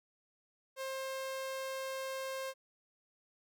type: tone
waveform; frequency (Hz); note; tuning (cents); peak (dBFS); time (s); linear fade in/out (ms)
sawtooth; 531; C5; +25; -34; 0.76-2.54; 50
effects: none